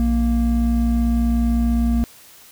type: tone pair together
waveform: triangle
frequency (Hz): 59.16 / 233.1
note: A#1 / A#3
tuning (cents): +26 / 0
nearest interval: 2 octaves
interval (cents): 2374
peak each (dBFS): -16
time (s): 0-2.04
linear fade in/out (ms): 0
effects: white hiss -46 dBFS RMS until 2.51 s